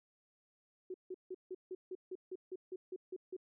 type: tone bursts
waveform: sine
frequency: 370 Hz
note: F#4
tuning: in tune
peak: -40 dBFS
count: 13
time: 0.9-3.366 s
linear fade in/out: 5 ms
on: 42 ms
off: 160 ms
effects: none